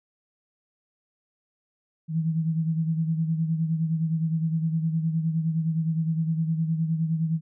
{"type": "beating tone pair", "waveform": "sine", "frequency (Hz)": [160.6, 170.3], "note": ["E3", "F3"], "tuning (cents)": [-45, -43], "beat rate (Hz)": 9.7, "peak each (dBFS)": [-23, -31], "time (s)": [2.08, 7.41], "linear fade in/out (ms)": 50, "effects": []}